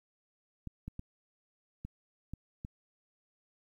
clicks, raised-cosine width 5 ms, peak -28 dBFS, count 6, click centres 0.673 / 0.88 / 0.994 / 1.85 / 2.336 / 2.649 s, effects 11-bit

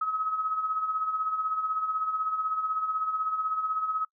sine tone with tremolo, 1278 Hz, D#6, 46 cents sharp, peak -24 dBFS, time 0.01-4.05 s, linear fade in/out 5 ms, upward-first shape sine, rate 16 Hz, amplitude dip 55%, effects noise-tail reverb RT60 0.1 s tail -24 dB re dry

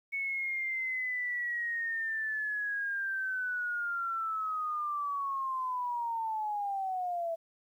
sine linear sweep, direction down, 2217 to 655 Hz, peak -31 dBFS, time 0.12-7.36 s, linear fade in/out 20 ms, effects 11-bit

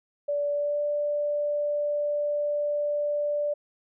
sine tone with pitch glide, 579 to 587.1 Hz, D5 to D5, -25 to -1 cents, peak -24 dBFS, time 0.28-3.54 s, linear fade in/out 10 ms, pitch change +24 cents, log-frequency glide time 0.51-0.81 s, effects none

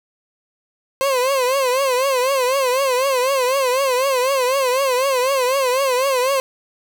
30% pulse tone with vibrato, 523.3 Hz, C5, in tune, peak -13 dBFS, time 1.01-6.4 s, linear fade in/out 0 ms, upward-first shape triangle, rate 4 Hz, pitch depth 130 cents each way, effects none

